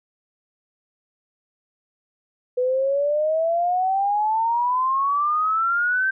sine exponential sweep, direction up, 493.9 to 1568 Hz, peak -18 dBFS, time 2.57-6.11 s, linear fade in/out 10 ms, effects none

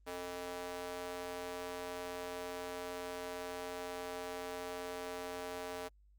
square tone with high-pass filter, 88.9 Hz, F2, 31 cents sharp, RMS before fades -43 dBFS, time 0.06-5.89 s, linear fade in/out 20 ms, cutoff 490 Hz, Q 1.6, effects added 50 Hz sine -62 dBFS peak until 6.18 s + Opus 24 kbps

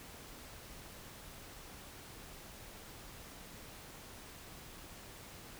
silence, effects pink hiss -52 dBFS RMS until 5.59 s

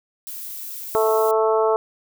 violet noise, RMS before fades -33 dBFS, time 0.27-1.31 s, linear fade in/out 0 ms
harmonic tone, 220 Hz, A3, in tune, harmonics 2 / 3 / 4 / 5 / 6, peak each -18 / -22 / -24 / -26 / -28 dBFS, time 0.95-1.76 s, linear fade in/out 0 ms
effects none

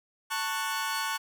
sawtooth chord, F# minor, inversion first, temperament equal with one note detuned, 887.7 / 1108.7 / 1480 Hz, A5 / C#6 / F#6, +15 / 0 / 0 cents, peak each -30 dBFS, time 0.3-1.18 s, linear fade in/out 20 ms, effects none

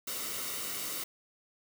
white noise with comb filter, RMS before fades -37 dBFS, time 0.07-1.04 s, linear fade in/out 5 ms, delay 1.2 ms, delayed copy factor -0.55, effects none

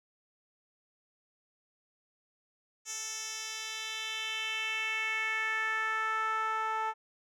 10% pulse tone with band-pass filter sweep, 440 Hz, A4, in tune, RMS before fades -34 dBFS, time 2.85-6.94 s, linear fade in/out 50 ms, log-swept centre 6400 to 980 Hz, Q 2.7, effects none

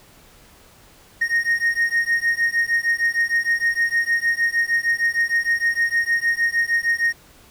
triangle beating tone pair, 1856 / 1862.5 Hz, A#6 / A#6, -8 / -2 cents, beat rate 6.5 Hz, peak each -19 dBFS, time 1.21-7.13 s, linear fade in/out 10 ms, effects pink hiss -50 dBFS RMS until 7.5 s

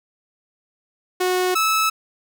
sawtooth tone pair in turn, 366 / 1304.3 Hz, F#4 / E6, -19 / -19 cents, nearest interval octave + minor seventh, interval 2200 cents, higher second, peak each -14 / -13 dBFS, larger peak second, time 1.2-1.55 / 1.55-1.9 s, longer neither, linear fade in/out 10 ms, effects none

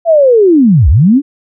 sine linear two-way sweep, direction down then up, 687 to 57.8 to 300.6 Hz, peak -3 dBFS, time 0.05-1.22 s, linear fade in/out 50 ms, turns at 0.89 s, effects none

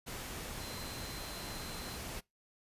sine tone in noise, 4101 Hz, C8, 36 cents flat, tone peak -50 dBFS, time 0.59-1.98 s, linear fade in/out 20 ms, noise pink, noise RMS -43 dBFS, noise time 0.06-2.21 s, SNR -10 dB, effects noise-tail reverb RT60 0.2 s tail -24 dB re dry + resampled to 32000 Hz

